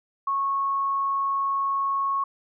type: tone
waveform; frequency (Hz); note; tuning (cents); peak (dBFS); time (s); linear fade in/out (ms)
sine; 1100; C#6; -14; -22; 0.27-2.24; 5
effects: none